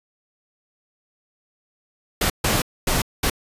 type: noise bursts at uneven times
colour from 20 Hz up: pink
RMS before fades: -20 dBFS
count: 4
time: 2.21-2.3 / 2.44-2.62 / 2.87-3.02 / 3.23-3.3 s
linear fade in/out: 5 ms
effects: resampled to 32000 Hz